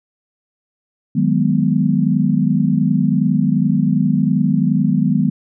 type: chord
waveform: sine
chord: G# minor seventh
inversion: second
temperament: equal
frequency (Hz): 155.56 / 185 / 207.7 / 246.9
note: D#3 / F#3 / G#3 / B3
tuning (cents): 0 / 0 / 0 / 0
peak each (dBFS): -18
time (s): 1.15-5.3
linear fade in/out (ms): 10
effects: none